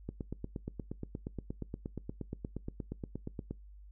click train, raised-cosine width 3 ms, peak -25 dBFS, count 30, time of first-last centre 0.09-3.51 s, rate 8.48 Hz, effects noise-tail reverb RT60 0.2 s tail -23 dB re dry + added 50 Hz sine -50 dBFS peak until 3.91 s

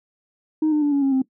sine tone with pitch steps, 311.1 / 300.9 / 290.9 / 281.4 / 272.1 / 263.1 Hz, D#4 / D4 / D4 / C#4 / C#4 / C4, 0 / +42 / -16 / +26 / -32 / +10 cents, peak -14 dBFS, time 0.62-1.22 s, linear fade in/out 5 ms, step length 100 ms, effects noise-tail reverb RT60 0.1 s tail -19 dB re dry + tanh soft clip ceiling -14 dBFS

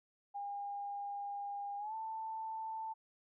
sine tone with pitch glide, 808 to 886.2 Hz, G#5 to A5, -48 to +12 cents, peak -39 dBFS, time 0.34-2.94 s, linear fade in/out 20 ms, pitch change +160 cents, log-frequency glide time 1.78-1.94 s, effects none

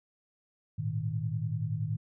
sine chord, Ab suspended second, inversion none, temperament equal with one note detuned, 106.07 / 116.54 / 155.56 Hz, Ab2 / Bb2 / Eb3, +37 / 0 / 0 cents, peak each -34 dBFS, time 0.78-1.97 s, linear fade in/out 10 ms, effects none

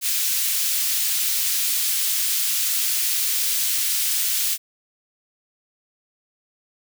white high-pass noise, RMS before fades -22 dBFS, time 0.01-4.58 s, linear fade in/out 50 ms, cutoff 2700 Hz, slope 12 dB/octave, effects none

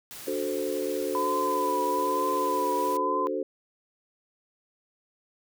white noise, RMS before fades -42 dBFS, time 0.11-2.97 s, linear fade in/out 0 ms
sine chord, D dominant seventh, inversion none, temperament equal, 293.7 / 370 / 440 / 523.3 Hz, D4 / F#4 / A4 / C5, 0 / 0 / 0 / 0 cents, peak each -34 / -32 / -32 / -32 dBFS, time 0.27-3.43 s, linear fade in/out 5 ms
sine tone with vibrato, 1003 Hz, B5, 26 cents sharp, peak -26 dBFS, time 1.15-3.27 s, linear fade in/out 0 ms, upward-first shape triangle, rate 1.1 Hz, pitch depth 46 cents each way
effects none

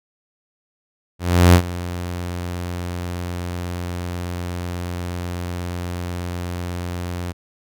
sawtooth tone with ADSR envelope, 88.2 Hz, F2, 18 cents sharp, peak -3 dBFS, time 1.19-7.33 s, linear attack 350 ms, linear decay 76 ms, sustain -18 dB, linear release 22 ms, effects none

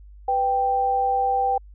sine tone pair together, 496.3 / 784 Hz, B4 / G5, +8 / 0 cents, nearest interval minor sixth, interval 792 cents, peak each -27 / -19 dBFS, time 0.28-1.58 s, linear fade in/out 5 ms, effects added 50 Hz sine -42 dBFS peak until 1.74 s

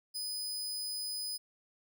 sawtooth tone, 5000 Hz, D#8, 8 cents sharp, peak -33 dBFS, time 0.14-1.38 s, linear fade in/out 20 ms, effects none

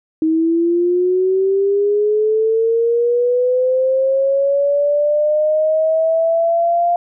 sine linear sweep, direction up, 315.1 to 698.5 Hz, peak -12 dBFS, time 0.22-6.96 s, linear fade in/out 2 ms, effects none

